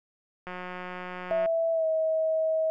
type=click train; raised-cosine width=0.5 ms; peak=-23 dBFS; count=180; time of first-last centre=0.47-1.459 s; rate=181 Hz
type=tone with pitch glide; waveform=sine; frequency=659.3 to 638.3 Hz; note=E5 to D#5; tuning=0 to +44 cents; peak=-23 dBFS; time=1.31-2.7 s; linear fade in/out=0 ms; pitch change=-56 cents; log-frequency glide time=1.72-1.86 s
effects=none